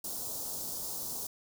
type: band-stop noise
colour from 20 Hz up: white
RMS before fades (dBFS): -38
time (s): 0.04-1.27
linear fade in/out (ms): 5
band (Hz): 950 to 4700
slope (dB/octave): 24
effects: none